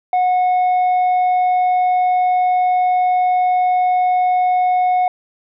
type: tone with tanh clipping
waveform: sine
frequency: 730 Hz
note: F#5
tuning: 24 cents flat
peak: -13 dBFS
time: 0.13-5.08 s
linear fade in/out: 2 ms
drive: 3 dB
effects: none